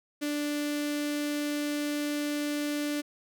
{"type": "tone with notch filter", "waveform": "sawtooth", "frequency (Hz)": 293.7, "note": "D4", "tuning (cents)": 0, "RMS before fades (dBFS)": -31, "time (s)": [0.21, 3.02], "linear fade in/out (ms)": 20, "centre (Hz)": 950, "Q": 1.1, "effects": []}